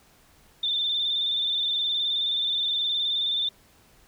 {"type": "tone with vibrato", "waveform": "sine", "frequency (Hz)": 3567, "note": "A7", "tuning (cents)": 23, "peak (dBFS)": -23, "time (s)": [0.63, 3.49], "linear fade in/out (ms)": 5, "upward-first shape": "square", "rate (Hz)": 19, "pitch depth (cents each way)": 30, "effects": ["pink hiss -58 dBFS RMS until 4.07 s"]}